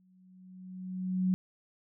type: tone with exponential growth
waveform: sine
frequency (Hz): 185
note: F#3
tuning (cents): 0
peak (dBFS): -23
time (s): 0-1.34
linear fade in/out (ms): 0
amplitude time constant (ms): 290
effects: none